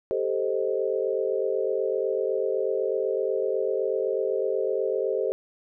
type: chord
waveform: sine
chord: A half-diminished seventh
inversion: third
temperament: equal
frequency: 392 / 440 / 523.3 / 622.3 Hz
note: G4 / A4 / C5 / Eb5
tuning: 0 / 0 / 0 / 0 cents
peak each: -28 / -28 / -28 / -33 dBFS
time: 0.11-5.32 s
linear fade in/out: 0 ms
effects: none